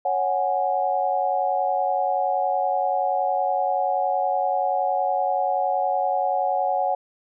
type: chord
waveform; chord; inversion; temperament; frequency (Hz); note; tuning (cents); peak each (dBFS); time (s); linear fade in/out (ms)
sine; C# suspended fourth; none; equal; 554.4 / 740 / 830.6; C#5 / F#5 / G#5; 0 / 0 / 0; -26 / -22 / -26; 0.05-6.95; 5
effects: none